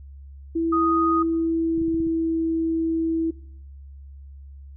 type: tone with pitch glide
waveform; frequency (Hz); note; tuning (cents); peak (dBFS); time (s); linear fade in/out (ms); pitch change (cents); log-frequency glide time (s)
sine; 330 to 326.4; E4 to E4; +2 to -17; -20; 0.55-3.31; 10; -19; 0.88-2.42
type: tone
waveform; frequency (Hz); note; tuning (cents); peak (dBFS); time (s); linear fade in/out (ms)
sine; 1244.5; D#6; 0; -20; 0.72-1.23; 10
type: clicks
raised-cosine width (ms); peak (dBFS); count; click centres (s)
5; -24; 6; 1.779 / 1.816 / 1.882 / 1.944 / 2.003 / 2.069
effects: noise-tail reverb RT60 0.7 s tail -22 dB re dry + added 69 Hz sine -39 dBFS peak until 4.76 s